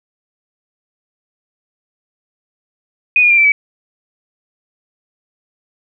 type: tone with pitch steps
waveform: sine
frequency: 2483 / 2432 / 2382 / 2333 / 2285 Hz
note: D#7 / D#7 / D7 / D7 / D7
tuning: -4 / -40 / +24 / -12 / -48 cents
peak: -7 dBFS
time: 3.16-3.52 s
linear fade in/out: 2 ms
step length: 72 ms
effects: none